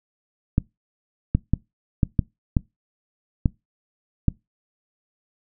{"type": "clicks", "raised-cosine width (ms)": 5, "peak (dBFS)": -5, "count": 8, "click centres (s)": [0.581, 1.35, 1.536, 2.032, 2.192, 2.568, 3.458, 4.283], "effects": ["noise-tail reverb RT60 0.2 s tail -23 dB re dry"]}